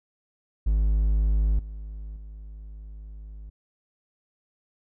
triangle tone with level steps, 52.2 Hz, G#1, 10 cents sharp, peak -17 / -32 / -36 dBFS, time 0.66-3.5 s, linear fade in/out 10 ms, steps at 1.59 / 2.16 s, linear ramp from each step 2 ms, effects none

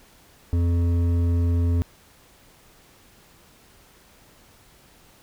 sine tone with hard clipping, 85.8 Hz, F2, 30 cents flat, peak -20 dBFS, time 0.53-1.82 s, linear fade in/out 0 ms, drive 9 dB, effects pink hiss -54 dBFS RMS until 5.22 s

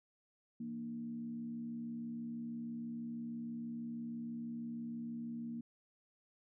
sine tone with frequency modulation, 233.1 Hz, A#3, in tune, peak -40 dBFS, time 0.6-5.61 s, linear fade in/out 5 ms, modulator 66.2 Hz, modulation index 0.5, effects none

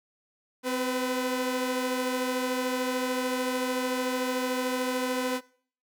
sawtooth tone pair together, 257.2 / 500.9 Hz, C4 / B4, -30 / +24 cents, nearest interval octave, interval 1154 cents, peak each -26 dBFS, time 0.63-5.41 s, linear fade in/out 50 ms, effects noise-tail reverb RT60 0.5 s tail -21 dB re dry

